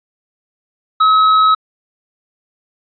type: tone with tanh clipping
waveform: triangle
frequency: 1282 Hz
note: E6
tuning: 49 cents flat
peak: -9 dBFS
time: 1-1.55 s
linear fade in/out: 10 ms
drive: 12 dB
effects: resampled to 11025 Hz